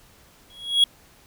triangle tone with exponential growth, 3322 Hz, G#7, in tune, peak -9 dBFS, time 0.5-0.84 s, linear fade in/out 2 ms, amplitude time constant 72 ms, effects pink hiss -54 dBFS RMS until 1.26 s

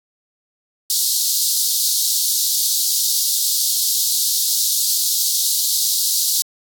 pink high-pass noise, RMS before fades -18 dBFS, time 0.9-6.42 s, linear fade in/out 0 ms, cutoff 3900 Hz, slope 48 dB/octave, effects AAC 64 kbps

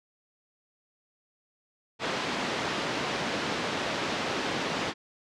pink band-pass noise, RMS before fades -31 dBFS, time 1.99-4.94 s, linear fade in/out 50 ms, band 220 to 4600 Hz, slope 12 dB/octave, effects low-pass 7000 Hz 12 dB/octave

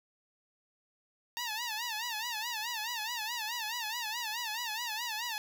10% pulse tone with vibrato, 910 Hz, A#5, 42 cents flat, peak -26 dBFS, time 1.37-5.38 s, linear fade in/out 0 ms, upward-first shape sine, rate 4.7 Hz, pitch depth 130 cents each way, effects 10-bit

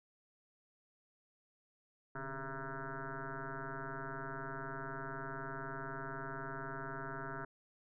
sine tone with frequency modulation, 670 Hz, E5, 28 cents sharp, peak -40 dBFS, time 2.15-7.45 s, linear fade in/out 5 ms, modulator 136 Hz, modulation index 6.9, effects none

